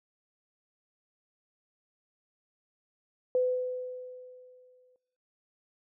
sine tone with exponential decay, 504 Hz, B4, 35 cents sharp, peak -22 dBFS, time 3.35-4.96 s, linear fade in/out 1 ms, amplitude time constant 350 ms, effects noise-tail reverb RT60 1.0 s tail -19 dB re dry

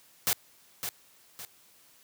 white noise with echo, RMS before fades -26 dBFS, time 0.27-0.33 s, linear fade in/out 0 ms, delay 560 ms, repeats 2, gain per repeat -8 dB, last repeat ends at 1.45 s, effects white hiss -60 dBFS RMS until 2.03 s + high-pass 80 Hz 12 dB/octave

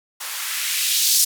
violet noise with band-pass filter sweep, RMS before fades -21 dBFS, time 0.2-1.25 s, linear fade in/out 10 ms, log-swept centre 900 to 5600 Hz, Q 1.3, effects none

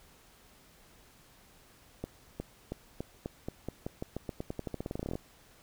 accelerating click train, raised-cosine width 2 ms, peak -22 dBFS, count 27, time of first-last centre 2.04-5.155 s, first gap 360 ms, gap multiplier 0.89, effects pink hiss -60 dBFS RMS until 5.62 s

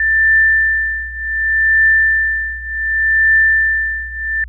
sine tone with tremolo, 1776 Hz, A6, 16 cents sharp, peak -7 dBFS, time 0-4.44 s, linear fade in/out 2 ms, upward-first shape triangle, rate 0.67 Hz, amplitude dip 90%, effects added 60 Hz sine -29 dBFS peak until 4.48 s

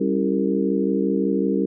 harmonic tone with a mistuned harmonic, 65.41 Hz, C2, in tune, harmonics 3 / 4 / 5 / 6 / 7, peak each -23 / -24 / -25 / -26 / -26 dBFS, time 0-1.66 s, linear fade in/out 10 ms, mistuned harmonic 4, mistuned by +83 cents, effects none

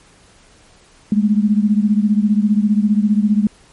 sine beating tone pair, 205.1 / 220.1 Hz, G#3 / A3, -21 / +1 cents, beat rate 15 Hz, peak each -13 / -16 dBFS, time 1.12-3.47 s, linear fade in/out 2 ms, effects pink hiss -49 dBFS RMS until 3.72 s + MP3 48 kbps

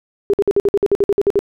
sine tone bursts, 402.8 Hz, G4, 47 cents sharp, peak -10 dBFS, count 13, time 0.3-1.391 s, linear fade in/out 0 ms, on 35 ms, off 53 ms, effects none

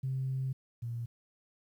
sine tone pair in turn, 132.1 / 117.69 Hz, C3 / A#2, +17 / +17 cents, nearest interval major second, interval 200 cents, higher first, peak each -30 / -34 dBFS, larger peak first, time 0.03-0.53 / 0.82-1.06 s, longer first, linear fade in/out 10 ms, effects tanh soft clip ceiling -26 dBFS + 11-bit

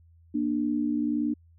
sine tone pair together, 236 / 297.4 Hz, A#3 / D4, +22 / +22 cents, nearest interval major third, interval 400 cents, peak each -28 / -26 dBFS, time 0.34-1.34 s, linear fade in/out 10 ms, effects added 83 Hz sine -54 dBFS peak until 1.58 s

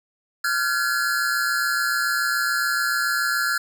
square tone cluster, 1389 / 1516 / 1685 Hz, F6 / F#6 / G#6, -10 / +42 / +25 cents, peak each -24 / -28 / -26 dBFS, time 0.44-3.58 s, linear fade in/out 5 ms, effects none

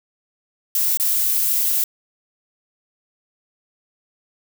violet noise with dropouts, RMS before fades -19 dBFS, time 0.75-1.84 s, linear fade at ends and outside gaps 2 ms, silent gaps 0.973-0.998 s, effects none

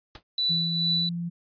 pink noise with exponential decay, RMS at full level -38 dBFS, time 0.15-0.23 s, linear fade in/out 1 ms, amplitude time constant 17 ms
sine tone with tremolo, 3967 Hz, B7, 7 cents sharp, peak -21 dBFS, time 0.38-1.09 s, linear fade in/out 2 ms, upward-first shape triangle, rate 2.3 Hz, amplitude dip 55%
sine tone with pitch glide, 167 to 171.5 Hz, E3 to F3, +23 to -31 cents, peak -28 dBFS, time 0.49-1.3 s, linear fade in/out 20 ms, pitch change +46 cents, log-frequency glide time 0.8-1.06 s
effects resampled to 11025 Hz

